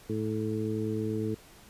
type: harmonic tone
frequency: 108.7 Hz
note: A2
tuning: 21 cents flat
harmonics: 1 / 2 / 3 / 4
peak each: -34 / -34 / -34 / -34 dBFS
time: 0.09-1.35 s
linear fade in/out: 10 ms
effects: pink hiss -54 dBFS RMS until 1.69 s + resampled to 32000 Hz